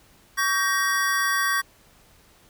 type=chord; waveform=square; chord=G diminished; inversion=second; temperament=just; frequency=1128.9 / 1568 / 1881.6 Hz; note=Db6 / G6 / Bb6; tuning=+31 / 0 / +16 cents; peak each=-26 dBFS; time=0.37-1.62 s; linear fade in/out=20 ms; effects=pink hiss -56 dBFS RMS until 2.49 s